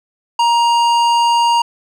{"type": "tone with hard clipping", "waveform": "sine", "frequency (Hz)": 940, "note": "A#5", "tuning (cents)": 14, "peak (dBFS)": -12, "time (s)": [0.39, 1.62], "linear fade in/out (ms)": 5, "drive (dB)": 13, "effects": []}